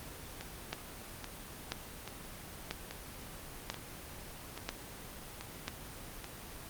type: two click trains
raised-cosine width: 0.2 ms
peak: -23 / -17 dBFS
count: 8 / 6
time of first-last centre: 0.41-6.243 / 0.73-5.68 s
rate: 1.2 / 1.01 Hz
effects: pink hiss -47 dBFS RMS until 6.69 s + Opus 24 kbps